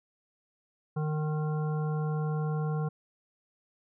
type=harmonic tone; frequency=153.3 Hz; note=D#3; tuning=25 cents flat; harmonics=1 / 3 / 5 / 7 / 9; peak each=-28 / -38 / -42 / -45 / -47 dBFS; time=0.96-2.89 s; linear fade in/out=10 ms; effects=none